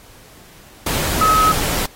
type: tone in noise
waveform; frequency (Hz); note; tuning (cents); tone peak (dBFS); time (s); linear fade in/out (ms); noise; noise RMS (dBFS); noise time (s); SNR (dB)
sine; 1279; D#6; +47; -11; 1.21-1.52; 5; pink; -21; 0.86-1.86; +7
effects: pink hiss -45 dBFS RMS until 1.95 s + AAC 48 kbps